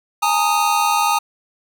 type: chord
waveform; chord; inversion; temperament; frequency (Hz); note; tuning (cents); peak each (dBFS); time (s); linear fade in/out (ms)
square; Ab suspended second; none; equal with one note detuned; 830.6 / 911.6 / 1244.5; Ab5 / Bb5 / Eb6; 0 / -39 / 0; -20; 0.22-1.19; 10
effects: none